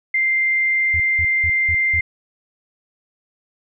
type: tone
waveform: sine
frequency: 2093 Hz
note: C7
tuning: in tune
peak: -15 dBFS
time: 0.14-2.01 s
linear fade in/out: 5 ms
type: tone bursts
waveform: sine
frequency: 84.3 Hz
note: E2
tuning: 39 cents sharp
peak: -23 dBFS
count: 5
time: 0.94-1.995 s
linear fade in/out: 0 ms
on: 59 ms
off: 190 ms
effects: none